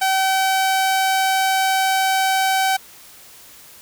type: tone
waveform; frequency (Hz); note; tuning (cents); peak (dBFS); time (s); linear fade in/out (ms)
sawtooth; 766; G5; -40; -12; 0.01-2.77; 10
effects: white hiss -44 dBFS RMS until 3.81 s